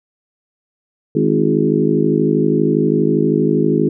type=harmonic tone with a mistuned harmonic; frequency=52.5 Hz; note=G#1; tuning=19 cents sharp; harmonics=3 / 4 / 5 / 6 / 7 / 8; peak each=-19 / -19 / -19 / -19 / -19 / -19 dBFS; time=1.15-3.89 s; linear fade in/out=5 ms; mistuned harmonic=6; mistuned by=+37 cents; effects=none

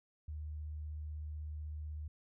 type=tone with vibrato; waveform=sine; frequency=76.1 Hz; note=D#2; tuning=38 cents flat; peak=-40 dBFS; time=0.28-2.08 s; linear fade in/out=5 ms; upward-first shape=sine; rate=16 Hz; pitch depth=12 cents each way; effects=none

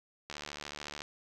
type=click train; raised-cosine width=0.2 ms; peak=-23 dBFS; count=54; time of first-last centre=0.3-1.019 s; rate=73.7 Hz; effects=none

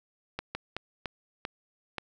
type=slowing click train; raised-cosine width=0.3 ms; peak=-17 dBFS; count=6; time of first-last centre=0.39-1.983 s; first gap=160 ms; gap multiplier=1.35; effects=none

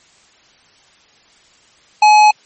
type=tone with tanh clipping; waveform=sine; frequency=847 Hz; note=G#5; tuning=34 cents sharp; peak=-7 dBFS; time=2.02-2.31 s; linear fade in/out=5 ms; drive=15 dB; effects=white hiss -50 dBFS RMS until 2.45 s + MP3 32 kbps

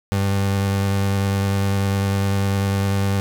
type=tone with vibrato; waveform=30% pulse; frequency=98.5 Hz; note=G2; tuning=9 cents sharp; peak=-15 dBFS; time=0.12-3.2 s; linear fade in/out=0 ms; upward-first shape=square; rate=10 Hz; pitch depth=11 cents each way; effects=none

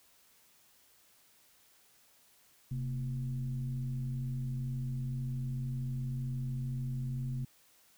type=tone with frequency modulation; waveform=sine; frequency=130.81 Hz; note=C3; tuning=in tune; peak=-33 dBFS; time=2.71-7.45 s; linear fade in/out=5 ms; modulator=102 Hz; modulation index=0.54; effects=white hiss -65 dBFS RMS until 7.97 s

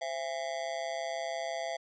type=tone with amplitude modulation; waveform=square; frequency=671 Hz; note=E5; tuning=31 cents sharp; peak=-30 dBFS; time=0.01-1.77 s; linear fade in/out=10 ms; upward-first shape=sine; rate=146 Hz; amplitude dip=95%; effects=resampled to 16000 Hz

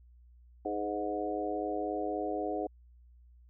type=harmonic tone with a mistuned harmonic; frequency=104 Hz; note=G#2; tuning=3 cents sharp; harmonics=3 / 4 / 5 / 6 / 7; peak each=-37 / -37 / -39 / -40 / -37 dBFS; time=0.65-2.67 s; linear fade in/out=5 ms; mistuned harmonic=5; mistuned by=-24 cents; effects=added 60 Hz sine -55 dBFS peak until 3.49 s

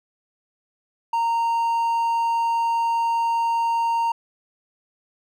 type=tone; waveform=triangle; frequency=925 Hz; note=A#5; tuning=14 cents flat; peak=-17 dBFS; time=1.13-4.12 s; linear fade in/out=5 ms; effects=none

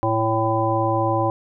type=harmonic tone; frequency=111.5 Hz; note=A2; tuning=23 cents sharp; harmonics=1 / 3 / 5 / 7 / 9; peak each=-24 / -24 / -24 / -24 / -24 dBFS; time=0.03-1.3 s; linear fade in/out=0 ms; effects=none

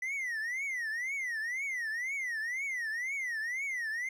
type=tone with vibrato; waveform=triangle; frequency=1975.5 Hz; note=B6; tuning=in tune; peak=-31 dBFS; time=0.02-4.09 s; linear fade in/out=5 ms; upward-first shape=triangle; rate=2 Hz; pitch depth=250 cents each way; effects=none

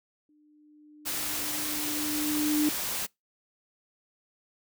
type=tone with exponential growth; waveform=sine; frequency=300 Hz; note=D4; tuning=37 cents sharp; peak=-21 dBFS; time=0.29-2.69 s; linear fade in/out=2 ms; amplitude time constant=520 ms
type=noise; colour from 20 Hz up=white; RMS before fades=-32 dBFS; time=1.05-3.07 s; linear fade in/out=20 ms
effects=noise-tail reverb RT60 0.2 s tail -26 dB re dry

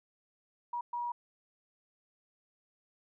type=tone bursts at uneven times; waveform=sine; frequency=959 Hz; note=A#5; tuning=49 cents sharp; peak=-33 dBFS; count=2; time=0.73-0.81 / 0.93-1.12 s; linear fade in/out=5 ms; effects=none

